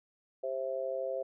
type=harmonic tone; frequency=132.3 Hz; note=C3; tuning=20 cents sharp; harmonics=3 / 4 / 5; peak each=-41 / -34 / -38 dBFS; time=0.43-1.23 s; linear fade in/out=10 ms; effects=none